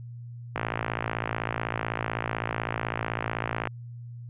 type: click train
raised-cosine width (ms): 0.5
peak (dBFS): -12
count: 175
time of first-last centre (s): 0.56-3.673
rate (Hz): 55.9
effects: added 119 Hz sine -38 dBFS peak until 4.29 s + resampled to 8000 Hz